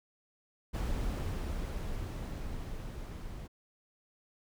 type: noise with level ramp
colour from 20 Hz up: brown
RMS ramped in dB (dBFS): -33 to -43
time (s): 0.73-3.48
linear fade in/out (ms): 20
effects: none